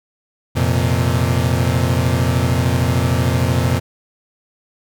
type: chord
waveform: 35% pulse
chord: F suspended fourth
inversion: none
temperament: equal with one note detuned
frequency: 87.31 / 117.62 / 130.81 Hz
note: F2 / Bb2 / C3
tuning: 0 / +16 / 0 cents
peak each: -17 dBFS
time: 0.55-3.8 s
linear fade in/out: 20 ms
effects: none